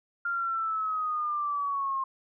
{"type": "linear sweep", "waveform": "sine", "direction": "down", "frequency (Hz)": [1400, 1063], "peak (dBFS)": -27, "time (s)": [0.25, 2.04], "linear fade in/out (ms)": 5, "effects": []}